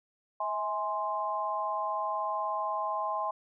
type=chord; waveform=sine; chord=E augmented; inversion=none; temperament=equal with one note detuned; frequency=643.5 / 830.6 / 1046.5 Hz; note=E5 / G#5 / B#5; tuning=-42 / 0 / 0 cents; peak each=-36 / -34 / -32 dBFS; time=0.4-3.31 s; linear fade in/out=5 ms; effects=none